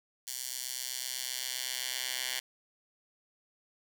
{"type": "tone with high-pass filter sweep", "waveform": "10% pulse", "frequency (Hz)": 127.8, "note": "C3", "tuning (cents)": -40, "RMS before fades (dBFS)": -37, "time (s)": [0.27, 2.4], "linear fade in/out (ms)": 10, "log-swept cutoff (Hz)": [6000, 2600], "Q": 0.91, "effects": []}